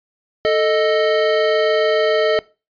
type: tone pair together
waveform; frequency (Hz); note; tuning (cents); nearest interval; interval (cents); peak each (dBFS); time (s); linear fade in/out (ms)
square; 440 / 621.4; A4 / D#5; 0 / -2; tritone; 598; -17; 0.45-2.39; 0
effects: noise-tail reverb RT60 0.3 s tail -22 dB re dry + resampled to 11025 Hz